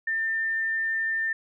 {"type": "tone", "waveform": "sine", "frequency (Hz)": 1797, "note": "A6", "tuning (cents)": 36, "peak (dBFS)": -24, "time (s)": [0.07, 1.33], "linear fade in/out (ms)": 5, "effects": []}